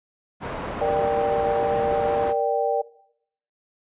white low-pass noise, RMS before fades -31 dBFS, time 0.4-2.34 s, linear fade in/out 50 ms, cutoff 940 Hz, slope 12 dB/octave
sine chord, G minor, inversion first, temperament equal, 466.2 / 587.3 / 784 Hz, Bb4 / D5 / G5, 0 / 0 / 0 cents, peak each -24 dBFS, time 0.81-2.82 s, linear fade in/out 10 ms
effects noise-tail reverb RT60 0.7 s tail -19 dB re dry + resampled to 8000 Hz

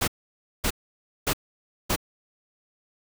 pink noise bursts, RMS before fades -24 dBFS, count 4, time 0.01-1.962 s, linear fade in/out 10 ms, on 68 ms, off 560 ms, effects none

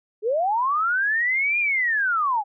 sine linear two-way sweep, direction up then down, 399 to 2448 to 786 Hz, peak -19 dBFS, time 0.22-2.44 s, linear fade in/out 50 ms, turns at 1.59 s, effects none

